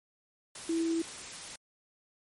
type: tone in noise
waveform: sine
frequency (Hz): 329.6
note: E4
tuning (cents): 0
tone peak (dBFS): -27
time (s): 0.69-1.02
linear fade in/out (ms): 5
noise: white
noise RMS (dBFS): -43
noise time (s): 0.55-1.56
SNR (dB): +13
effects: MP3 48 kbps